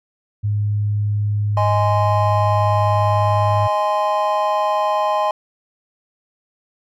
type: tone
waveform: sine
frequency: 103.9 Hz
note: G#2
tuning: 1 cent sharp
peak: -16 dBFS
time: 0.43-3.68 s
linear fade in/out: 20 ms
type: chord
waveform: triangle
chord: Ab major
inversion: second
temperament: just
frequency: 623 / 830.6 / 1038.3 Hz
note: Eb5 / Ab5 / C6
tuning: +2 / 0 / -14 cents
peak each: -18 dBFS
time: 1.57-5.31 s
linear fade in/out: 2 ms
effects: tanh soft clip ceiling -5 dBFS